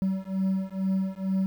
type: beating tone pair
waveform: triangle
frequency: 189.9 / 192.1 Hz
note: F#3 / G3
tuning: +45 / -35 cents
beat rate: 2.2 Hz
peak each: -26 dBFS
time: 0.02-1.46 s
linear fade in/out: 0 ms
effects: 9-bit